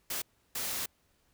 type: noise bursts at uneven times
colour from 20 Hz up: white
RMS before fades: -35 dBFS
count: 2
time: 0.1-0.22 / 0.55-0.86 s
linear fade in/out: 5 ms
effects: pink hiss -71 dBFS RMS until 1.33 s